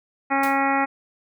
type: harmonic tone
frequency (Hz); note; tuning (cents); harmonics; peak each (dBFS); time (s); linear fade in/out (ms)
274; C#4; -20; 1 / 2 / 3 / 4 / 5 / 6 / 7 / 8 / 9; -25 / -30 / -22 / -29 / -27 / -36 / -27 / -32 / -33; 0.3-0.86; 20
type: noise with exponential decay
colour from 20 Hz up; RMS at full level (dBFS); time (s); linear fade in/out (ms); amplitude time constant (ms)
white; -31; 0.43-0.63; 5; 42
effects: none